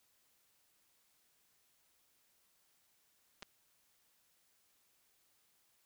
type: clicks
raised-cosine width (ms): 0.2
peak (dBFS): -30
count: 2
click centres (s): 3.424 / 3.429
effects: white hiss -74 dBFS RMS until 5.85 s